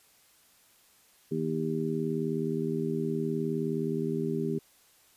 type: harmonic tone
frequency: 79.3 Hz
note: D#2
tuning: 33 cents sharp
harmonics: 2 / 3 / 4 / 5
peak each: -33 / -33 / -36 / -32 dBFS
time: 1.31-4.59 s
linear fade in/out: 10 ms
effects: white hiss -62 dBFS RMS until 5.16 s + resampled to 32000 Hz